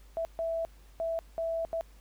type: tone bursts at uneven times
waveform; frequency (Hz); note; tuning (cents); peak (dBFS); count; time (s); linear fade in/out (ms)
sine; 659.3; E5; 0; -29; 5; 0.17-0.25 / 0.39-0.65 / 1-1.19 / 1.38-1.65 / 1.73-1.81; 0
effects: added 50 Hz sine -52 dBFS peak until 2 s + pink hiss -63 dBFS RMS until 2 s